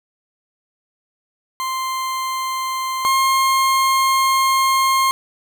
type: tone pair in turn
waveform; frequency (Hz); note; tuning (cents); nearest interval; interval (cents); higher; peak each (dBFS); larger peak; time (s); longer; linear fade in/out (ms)
40% pulse; 1046.5 / 1066; C6 / C6; 0 / +32; unison; 32; second; -20 / -13; second; 1.6-3.05 / 3.05-5.11; second; 0
effects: none